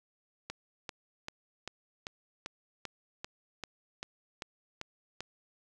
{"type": "click train", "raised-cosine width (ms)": 0.2, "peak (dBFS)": -21, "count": 13, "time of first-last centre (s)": [0.5, 5.206], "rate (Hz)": 2.55, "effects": []}